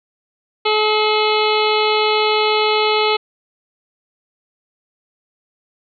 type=harmonic tone with a mistuned harmonic; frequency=428.4 Hz; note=A4; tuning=46 cents flat; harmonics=1 / 2 / 3 / 5 / 6 / 7 / 8 / 9 / 10; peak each=-17 / -20 / -22 / -24 / -25 / -25 / -26 / -27 / -27 dBFS; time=0.65-3.17 s; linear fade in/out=10 ms; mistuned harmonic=9; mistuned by=+35 cents; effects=none

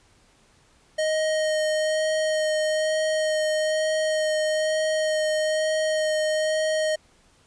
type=tone with vibrato; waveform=square; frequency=622.3 Hz; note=D#5; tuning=in tune; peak=-22 dBFS; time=0.98-6.96 s; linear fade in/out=10 ms; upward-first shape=sine; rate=1.1 Hz; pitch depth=10 cents each way; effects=pink hiss -59 dBFS RMS until 7.46 s + resampled to 22050 Hz

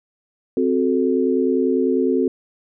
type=chord; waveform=sine; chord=F# diminished; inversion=second; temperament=equal; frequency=261.6 / 370 / 440 Hz; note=C4 / F#4 / A4; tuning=0 / 0 / 0 cents; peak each=-19 / -20 / -21 dBFS; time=0.57-2.28 s; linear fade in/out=2 ms; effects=none

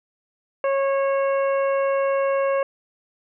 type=harmonic tone; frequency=548 Hz; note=C#5; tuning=20 cents flat; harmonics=1 / 2 / 3 / 4 / 5; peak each=-19 / -27 / -34 / -37 / -39 dBFS; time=0.64-2.63 s; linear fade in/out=2 ms; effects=none

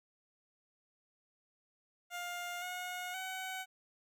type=tone with pitch steps; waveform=15% pulse; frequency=705 / 723 / 753 Hz; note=F5 / F#5 / F#5; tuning=+16 / -40 / +30 cents; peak=-33 dBFS; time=2.1-3.66 s; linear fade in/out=50 ms; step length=520 ms; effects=none

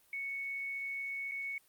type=tone with dropouts; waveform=sine; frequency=2216 Hz; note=C#7; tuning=1 cent flat; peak=-36 dBFS; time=0.13-1.58 s; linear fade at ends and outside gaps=2 ms; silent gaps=1.313-1.318 s; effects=white hiss -67 dBFS RMS until 1.68 s + Opus 32 kbps

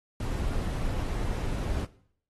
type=noise; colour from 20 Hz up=brown; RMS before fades=-30 dBFS; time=0.2-1.85 s; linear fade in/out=2 ms; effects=noise-tail reverb RT60 0.6 s tail -18 dB re dry + AAC 32 kbps

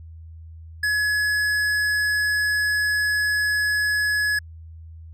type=tone with tanh clipping; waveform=sine; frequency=1693 Hz; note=G#6; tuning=33 cents sharp; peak=-21 dBFS; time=0.83-4.39 s; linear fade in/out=5 ms; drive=14 dB; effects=added 81 Hz sine -38 dBFS peak until 5.13 s

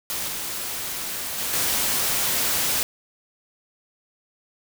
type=noise with level steps; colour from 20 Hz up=white; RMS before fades=-28 / -30 / -27 / -23 dBFS; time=0.1-2.83 s; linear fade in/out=0 ms; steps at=0.28 / 1.38 / 1.53 s; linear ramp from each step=5 ms; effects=none

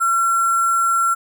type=tone with sample-and-hold; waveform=sine; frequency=1361 Hz; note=F6; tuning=45 cents flat; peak=-14 dBFS; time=0-1.15 s; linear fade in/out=20 ms; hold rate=8820 Hz; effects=none

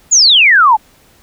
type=exponential sweep; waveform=sine; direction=down; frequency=7200 to 820 Hz; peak=-4 dBFS; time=0.11-0.77 s; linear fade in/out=20 ms; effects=pink hiss -48 dBFS RMS until 1.22 s

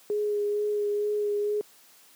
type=tone with vibrato; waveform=sine; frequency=415.3 Hz; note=G#4; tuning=in tune; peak=-24 dBFS; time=0.1-1.61 s; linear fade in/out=0 ms; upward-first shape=sine; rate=2.2 Hz; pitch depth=15 cents each way; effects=white hiss -56 dBFS RMS until 2.15 s + high-pass 200 Hz 12 dB/octave

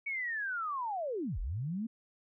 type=linear two-way sweep; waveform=sine; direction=down then up; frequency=2263 to 32.7 to 235.3 Hz; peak=-33 dBFS; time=0.06-1.87 s; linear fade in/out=10 ms; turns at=1.39 s; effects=none

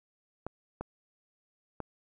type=clicks; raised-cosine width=1 ms; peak=-22 dBFS; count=3; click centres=0.466 / 0.81 / 1.803 s; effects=none

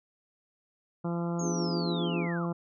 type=harmonic tone; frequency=171 Hz; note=F3; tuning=36 cents flat; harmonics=1 / 2 / 3 / 4 / 5 / 6 / 7 / 8; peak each=-30 / -36 / -40 / -42 / -44 / -46 / -47 / -48 dBFS; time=1.04-2.53 s; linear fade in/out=10 ms
type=chord; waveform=sine; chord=B diminished seventh; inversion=none; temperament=equal; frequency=246.9 / 293.7 / 349.2 / 415.3 Hz; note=B3 / D4 / F4 / Ab4; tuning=0 / 0 / 0 / 0 cents; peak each=-38 dBFS; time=1.39-2.29 s; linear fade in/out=50 ms
type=linear sweep; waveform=sine; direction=down; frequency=6700 to 1046.5 Hz; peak=-37 dBFS; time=1.39-2.46 s; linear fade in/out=5 ms
effects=none

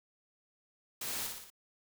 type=noise with echo; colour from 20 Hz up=white; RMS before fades=-39 dBFS; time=1.01-1.27 s; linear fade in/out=5 ms; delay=58 ms; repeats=4; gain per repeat=-4 dB; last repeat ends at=1.502 s; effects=none

